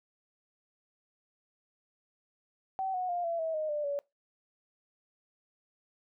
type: tone with pitch steps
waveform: sine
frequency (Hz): 765 / 733.4 / 703.1 / 674.1 / 646.3 / 619.6 / 594 / 569.5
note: G5 / F#5 / F5 / E5 / E5 / D#5 / D5 / C#5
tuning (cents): -42 / -15 / +11 / +39 / -34 / -7 / +20 / +47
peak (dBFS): -30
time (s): 2.79-3.99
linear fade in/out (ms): 0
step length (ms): 150
effects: noise-tail reverb RT60 0.2 s tail -24 dB re dry